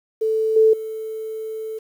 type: tone with level steps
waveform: sine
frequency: 440 Hz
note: A4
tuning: in tune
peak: -17 / -10 / -26 dBFS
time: 0.21-1.79 s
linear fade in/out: 10 ms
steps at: 0.56 / 0.73 s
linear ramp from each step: 5 ms
effects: 8-bit